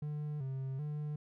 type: tone with vibrato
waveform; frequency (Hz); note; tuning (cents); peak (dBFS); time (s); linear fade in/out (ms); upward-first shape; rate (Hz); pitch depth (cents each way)
triangle; 141.1; C#3; +31; -34; 0.02-1.16; 5; square; 1.3; 99
effects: none